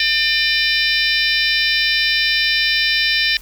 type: harmonic tone with a mistuned harmonic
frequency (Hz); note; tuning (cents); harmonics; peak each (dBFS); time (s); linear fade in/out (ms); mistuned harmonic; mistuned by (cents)
600; D5; +37; 3 / 4 / 5 / 6 / 7 / 8 / 9; -20 / -20 / -23 / -23 / -23 / -24 / -23; 0-3.37; 2; 7; -77
effects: added 40 Hz sine -39 dBFS peak until 3.41 s + white hiss -43 dBFS RMS until 3.41 s